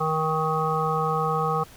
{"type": "harmonic tone", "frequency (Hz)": 157.7, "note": "D#3", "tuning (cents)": 24, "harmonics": [1, 3, 5, 7, 8], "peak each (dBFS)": [-28, -28, -28, -28, -28], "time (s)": [0, 1.64], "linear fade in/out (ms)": 10, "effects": ["pink hiss -49 dBFS RMS until 1.76 s"]}